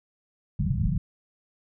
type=low-pass noise; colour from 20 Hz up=white; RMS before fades=-25 dBFS; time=0.59-0.98 s; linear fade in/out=5 ms; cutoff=200 Hz; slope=96 dB/octave; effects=none